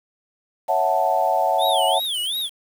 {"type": "chord", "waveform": "sine", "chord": "F# minor seventh", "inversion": "second", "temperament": "equal", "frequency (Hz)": [554.4, 659.3, 740, 880], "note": ["C#5", "E5", "F#5", "A5"], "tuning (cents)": [0, 0, 0, 0], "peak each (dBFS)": [-25, -22, -21, -22], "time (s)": [0.68, 2], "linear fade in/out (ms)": 20}
{"type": "tone with vibrato", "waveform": "square", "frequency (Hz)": 3329, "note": "G#7", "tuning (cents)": 3, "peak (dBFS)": -23, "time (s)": [1.58, 2.5], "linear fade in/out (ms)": 50, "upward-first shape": "sine", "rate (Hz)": 2.8, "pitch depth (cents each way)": 240}
{"effects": ["7-bit"]}